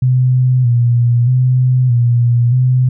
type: tone with vibrato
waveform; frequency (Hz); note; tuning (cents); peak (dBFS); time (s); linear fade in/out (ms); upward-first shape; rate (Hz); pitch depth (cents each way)
sine; 123.47; B2; 0; -8; 0.02-2.89; 5; square; 0.8; 53
effects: none